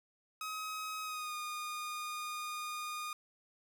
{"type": "tone with pitch glide", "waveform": "sawtooth", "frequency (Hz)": [1269, 1222.9], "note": ["D#6", "D#6"], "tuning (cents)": [34, -30], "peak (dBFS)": -35, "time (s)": [0.41, 3.13], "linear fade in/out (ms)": 2, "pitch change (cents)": -64, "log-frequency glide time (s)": [1.03, 1.35], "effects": []}